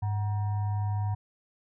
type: tone with frequency modulation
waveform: sine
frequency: 102.1 Hz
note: G#2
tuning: 29 cents flat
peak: -26 dBFS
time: 0.02-1.15 s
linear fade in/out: 10 ms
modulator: 846 Hz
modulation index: 0.34
effects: none